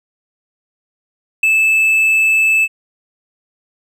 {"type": "tone with ADSR envelope", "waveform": "triangle", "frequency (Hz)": 2623, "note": "E7", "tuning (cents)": -9, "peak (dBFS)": -6, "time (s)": [1.43, 2.68], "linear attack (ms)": 5, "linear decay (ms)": 11, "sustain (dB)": -2, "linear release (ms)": 45, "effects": []}